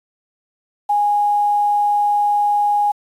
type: tone with quantisation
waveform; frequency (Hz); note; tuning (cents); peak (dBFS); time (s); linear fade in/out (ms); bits
sine; 825; G#5; -12; -13; 0.89-2.92; 10; 7
effects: resampled to 32000 Hz